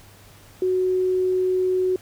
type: tone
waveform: sine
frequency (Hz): 370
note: F#4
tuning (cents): 0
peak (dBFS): -18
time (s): 0.62-1.96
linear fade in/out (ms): 2
effects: added 100 Hz sine -51 dBFS peak until 2.01 s + pink hiss -50 dBFS RMS until 2.01 s